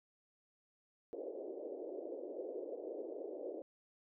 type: band-pass noise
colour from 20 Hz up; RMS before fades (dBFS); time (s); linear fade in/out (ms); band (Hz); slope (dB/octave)
white; -45; 1.13-3.62; 0; 320 to 570; 48
effects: none